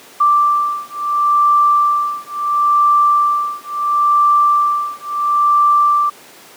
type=beating tone pair; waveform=sine; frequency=1174.7 / 1175.43 Hz; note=D6 / D6; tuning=0 / +1 cents; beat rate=0.73 Hz; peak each=-14 dBFS; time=0.2-6.1 s; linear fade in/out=10 ms; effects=pink hiss -40 dBFS RMS until 6.56 s + high-pass 300 Hz 12 dB/octave